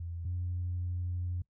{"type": "tone pair in turn", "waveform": "sine", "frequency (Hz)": [85, 88.77], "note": ["F2", "F2"], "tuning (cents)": [-46, 29], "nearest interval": "minor second", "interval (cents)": 75, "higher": "second", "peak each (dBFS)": [-36, -31], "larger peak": "second", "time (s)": [[0, 0.25], [0.25, 1.42]], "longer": "second", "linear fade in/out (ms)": 5, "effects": ["noise-tail reverb RT60 0.1 s tail -22 dB re dry", "tanh soft clip ceiling -27 dBFS"]}